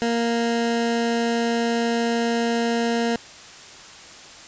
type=tone; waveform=20% pulse; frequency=233.1 Hz; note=A#3; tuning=in tune; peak=-15 dBFS; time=0.02-3.16 s; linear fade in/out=0 ms; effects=white hiss -42 dBFS RMS until 4.47 s + resampled to 16000 Hz